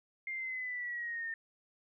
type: linear sweep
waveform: sine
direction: down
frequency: 2117 to 1809 Hz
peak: -36 dBFS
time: 0.27-1.34 s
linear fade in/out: 2 ms
effects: none